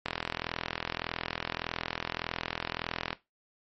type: click train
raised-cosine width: 0.3 ms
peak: -14 dBFS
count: 129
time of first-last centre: 0.06-3.13 s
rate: 41.7 Hz
effects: noise-tail reverb RT60 0.2 s tail -17 dB re dry + MP3 32 kbps